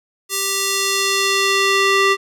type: tone with band-pass filter sweep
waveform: square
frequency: 392 Hz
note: G4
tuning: in tune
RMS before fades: -17 dBFS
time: 0.29-2.17 s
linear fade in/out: 50 ms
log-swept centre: 9300 to 2000 Hz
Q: 0.75
effects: none